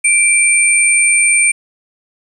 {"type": "tone pair together", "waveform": "sine", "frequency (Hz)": [2349, 8869], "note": ["D7", "C#9"], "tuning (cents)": [0, 0], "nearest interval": "octave + major seventh", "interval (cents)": 2300, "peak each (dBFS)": -11, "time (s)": [0.04, 1.52], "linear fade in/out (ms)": 10, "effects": ["7-bit"]}